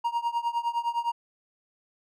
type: tone with tremolo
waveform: triangle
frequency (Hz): 940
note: A#5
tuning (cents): +14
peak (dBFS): -20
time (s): 0.04-1.12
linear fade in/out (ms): 10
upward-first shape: triangle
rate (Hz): 9.8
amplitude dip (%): 95
effects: none